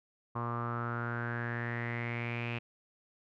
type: tone with low-pass filter sweep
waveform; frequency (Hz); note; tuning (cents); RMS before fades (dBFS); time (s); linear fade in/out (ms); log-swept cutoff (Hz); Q
sawtooth; 118.4; A#2; +27; -36; 0.35-2.59; 10; 1100 to 2600; 7.6
effects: none